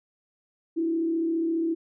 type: tone with frequency modulation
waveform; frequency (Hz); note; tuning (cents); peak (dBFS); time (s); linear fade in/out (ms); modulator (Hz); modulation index
sine; 329.6; E4; 0; -23; 0.76-1.75; 20; 34.7; 0.42
effects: none